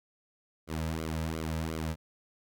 sawtooth tone with flanger, 80 Hz, D#2, 49 cents sharp, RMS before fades -34 dBFS, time 0.67-1.96 s, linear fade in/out 50 ms, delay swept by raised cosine 1.1 to 2.8 ms, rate 2.8 Hz, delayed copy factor -0.85, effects none

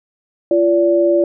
sine tone pair together, 343.6 / 577.4 Hz, F4 / D5, -28 / -30 cents, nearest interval major sixth, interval 898 cents, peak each -13 dBFS, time 0.51-1.24 s, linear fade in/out 2 ms, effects none

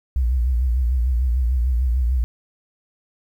sine tone with vibrato, 62 Hz, B1, 7 cents sharp, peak -16 dBFS, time 0.16-2.24 s, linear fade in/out 0 ms, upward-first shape triangle, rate 6.7 Hz, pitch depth 140 cents each way, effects 9-bit

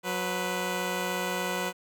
10% pulse tone pair together, 182.83 / 495.2 Hz, F#3 / B4, -20 / +5 cents, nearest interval octave + perfect fourth, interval 1725 cents, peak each -23 dBFS, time 0.03-1.73 s, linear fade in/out 50 ms, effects none

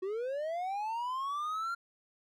triangle linear sweep, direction up, 364.8 to 1396.9 Hz, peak -31 dBFS, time 0.02-1.75 s, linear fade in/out 10 ms, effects none

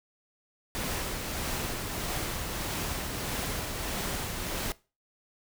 pink noise with tremolo, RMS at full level -32 dBFS, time 0.75-4.72 s, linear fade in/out 0 ms, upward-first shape triangle, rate 1.6 Hz, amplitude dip 35%, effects noise-tail reverb RT60 0.3 s tail -20 dB re dry

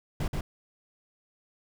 brown noise with echo, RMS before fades -28 dBFS, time 0.2-0.28 s, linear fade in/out 5 ms, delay 130 ms, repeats 1, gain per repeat -2 dB, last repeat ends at 0.41 s, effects none

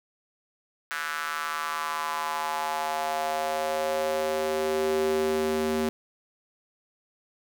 square tone with high-pass filter sweep, 77.78 Hz, D#2, in tune, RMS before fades -28 dBFS, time 0.91-5.89 s, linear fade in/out 0 ms, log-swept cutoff 1500 to 290 Hz, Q 3.7, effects none

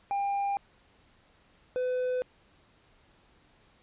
triangle tone pair in turn, 800 / 504 Hz, G5 / B4, +35 / +35 cents, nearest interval minor sixth, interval 800 cents, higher first, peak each -25 dBFS, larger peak neither, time 0.11-0.57 / 1.76-2.22 s, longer neither, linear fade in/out 0 ms, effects pink hiss -63 dBFS RMS until 3.82 s + resampled to 8000 Hz

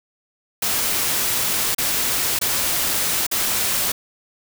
white noise with dropouts, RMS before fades -21 dBFS, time 0.62-3.92 s, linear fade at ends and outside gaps 5 ms, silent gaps 1.748-1.782 / 2.39-2.413 / 3.267-3.313 s, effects none

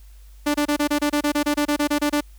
sawtooth tone bursts, 293.7 Hz, D4, in tune, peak -14 dBFS, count 16, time 0.46-2.209 s, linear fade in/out 10 ms, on 84 ms, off 27 ms, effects added 50 Hz sine -42 dBFS peak until 2.38 s + white hiss -58 dBFS RMS until 2.38 s

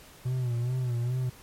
triangle tone with vibrato, 123.47 Hz, B2, in tune, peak -24 dBFS, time 0.25-1.3 s, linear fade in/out 10 ms, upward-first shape sine, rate 2.4 Hz, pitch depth 75 cents each way, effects pink hiss -52 dBFS RMS until 1.42 s + MP3 64 kbps

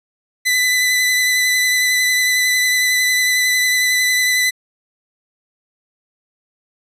sawtooth tone with vibrato, 2000 Hz, B6, 21 cents sharp, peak -10 dBFS, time 0.45-4.51 s, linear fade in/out 20 ms, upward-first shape sine, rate 11 Hz, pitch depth 16 cents each way, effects resampled to 32000 Hz

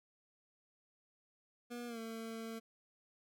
25% pulse tone with pitch glide, 240.4 to 225.6 Hz, B3 to A3, -46 to +44 cents, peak -39 dBFS, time 1.7-2.6 s, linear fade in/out 20 ms, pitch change -110 cents, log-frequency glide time 1.87-1.99 s, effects none

